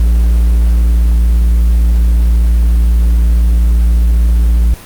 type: tone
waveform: triangle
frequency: 57.5 Hz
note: A#1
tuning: 23 cents flat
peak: -4 dBFS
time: 0-4.74 s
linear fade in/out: 0 ms
effects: pink hiss -33 dBFS RMS until 4.85 s + Opus 32 kbps